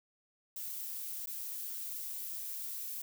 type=noise with dropouts; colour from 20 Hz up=violet; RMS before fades=-41 dBFS; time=0.56-3.02 s; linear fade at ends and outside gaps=5 ms; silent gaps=1.26-1.271 s; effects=none